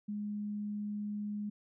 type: tone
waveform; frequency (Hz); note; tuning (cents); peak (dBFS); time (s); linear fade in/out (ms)
sine; 207.7; G#3; 0; -35; 0.08-1.5; 10
effects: none